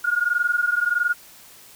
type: tone pair together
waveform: sine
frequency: 1423 / 1444.5 Hz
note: F6 / F#6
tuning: +32 / -42 cents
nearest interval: unison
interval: 26 cents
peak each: -21 / -22 dBFS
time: 0.04-1.14 s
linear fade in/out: 10 ms
effects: white hiss -47 dBFS RMS until 1.75 s